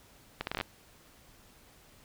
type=accelerating click train; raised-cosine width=0.3 ms; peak=-16 dBFS; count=8; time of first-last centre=0.41-0.611 s; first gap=61 ms; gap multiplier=0.73; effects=pink hiss -59 dBFS RMS until 2.04 s